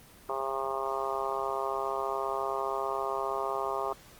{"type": "harmonic tone", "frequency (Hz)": 134.9, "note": "C#3", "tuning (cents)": -47, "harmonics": [3, 4, 5, 6, 7, 8, 9], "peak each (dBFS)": [-36, -39, -36, -38, -38, -36, -38], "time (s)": [0.29, 3.93], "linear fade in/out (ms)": 2, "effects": ["pink hiss -54 dBFS RMS until 4.19 s", "Opus 24 kbps"]}